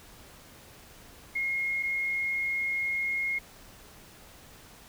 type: tone pair in turn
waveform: sine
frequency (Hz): 2150 / 2150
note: C7 / C7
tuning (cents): +47 / +47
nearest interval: unison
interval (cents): 0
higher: neither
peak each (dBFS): -27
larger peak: neither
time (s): 1.35-1.83 / 1.83-3.39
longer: second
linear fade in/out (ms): 10
effects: pink hiss -52 dBFS RMS until 4.88 s